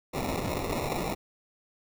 white noise with sample-and-hold, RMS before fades -31 dBFS, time 0.13-1.15 s, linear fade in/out 20 ms, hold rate 1575 Hz, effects none

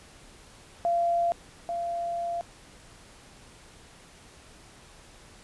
sine tone pair in turn, 687 / 687 Hz, F5 / F5, -29 / -29 cents, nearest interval unison, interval 0 cents, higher neither, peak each -22 / -28 dBFS, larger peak first, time 0.85-1.32 / 1.69-2.41 s, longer second, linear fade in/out 0 ms, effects pink hiss -52 dBFS RMS until 5.43 s + resampled to 24000 Hz

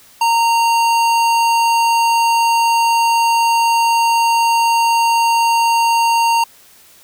sine tone with hard clipping, 924 Hz, A#5, 16 cents flat, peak -13 dBFS, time 0.21-6.44 s, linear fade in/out 5 ms, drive 18 dB, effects white hiss -46 dBFS RMS until 7.03 s

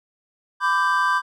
triangle chord, G major, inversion first, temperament equal with one note detuned, 1002.7 / 1174.7 / 1568 Hz, B5 / D6 / G6, +26 / 0 / 0 cents, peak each -20 dBFS, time 0.6-1.22 s, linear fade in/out 50 ms, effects none

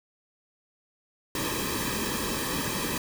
pink noise with comb filter, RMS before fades -30 dBFS, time 1.35-2.98 s, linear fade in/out 2 ms, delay 1.4 ms, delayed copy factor -0.8, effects none

